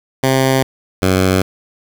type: tone pair in turn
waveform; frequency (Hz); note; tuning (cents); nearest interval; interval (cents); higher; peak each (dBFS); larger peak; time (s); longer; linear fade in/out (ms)
10% pulse; 132.5 / 93.69; C3 / F#2; +22 / +22; tritone; 600; first; -3; neither; 0.23-0.63 / 1.02-1.42; neither; 5
effects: 7-bit